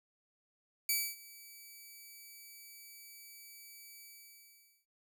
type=tone with ADSR envelope; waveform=5% pulse; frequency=2300 Hz; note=D7; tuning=37 cents flat; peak=-19 dBFS; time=0.89-4.86 s; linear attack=3 ms; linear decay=260 ms; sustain=-23 dB; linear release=840 ms; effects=none